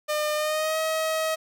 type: tone with pitch glide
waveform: sawtooth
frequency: 604 to 635.9 Hz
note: D5 to D#5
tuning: +48 to +38 cents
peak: -20 dBFS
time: 0.08-1.36 s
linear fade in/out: 20 ms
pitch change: +90 cents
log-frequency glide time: 0.35-0.78 s
effects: none